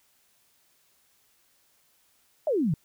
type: exponential sweep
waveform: sine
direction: down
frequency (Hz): 659.3 to 138.8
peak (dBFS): -22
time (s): 2.47-2.74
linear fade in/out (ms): 2
effects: white hiss -66 dBFS RMS until 2.84 s